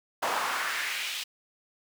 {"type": "noise with high-pass filter sweep", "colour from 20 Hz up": "brown", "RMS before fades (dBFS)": -31, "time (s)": [0.22, 1.24], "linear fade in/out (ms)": 10, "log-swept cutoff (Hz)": [810, 3300], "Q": 1.9, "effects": []}